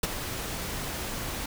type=noise with ADSR envelope; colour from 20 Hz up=pink; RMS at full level=-23 dBFS; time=0.03-1.46 s; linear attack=6 ms; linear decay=22 ms; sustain=-11 dB; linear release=4 ms; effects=none